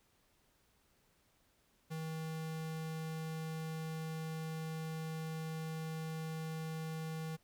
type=tone; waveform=square; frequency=159.6 Hz; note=D#3; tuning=44 cents sharp; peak=-40 dBFS; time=1.9-7.37 s; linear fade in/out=20 ms; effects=pink hiss -73 dBFS RMS until 7.43 s